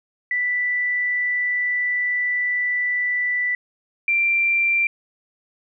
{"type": "tone pair in turn", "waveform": "sine", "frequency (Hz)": [1975.5, 2362], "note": ["B6", "D7"], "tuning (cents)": [0, 9], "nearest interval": "minor third", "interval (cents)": 309, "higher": "second", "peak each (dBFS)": [-19, -16], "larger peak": "second", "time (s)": [[0.31, 3.55], [4.08, 4.87]], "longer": "first", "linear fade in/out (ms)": 2, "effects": []}